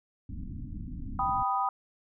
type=low-pass noise; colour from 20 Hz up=pink; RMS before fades=-38 dBFS; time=0.29-1.43 s; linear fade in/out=5 ms; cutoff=300 Hz; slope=96 dB/octave
type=chord; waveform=sine; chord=G augmented; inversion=none; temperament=equal; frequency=784 / 987.8 / 1244.5 Hz; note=G5 / B5 / D#6; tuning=0 / 0 / 0 cents; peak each=-30 dBFS; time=1.19-1.69 s; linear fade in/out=2 ms
effects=none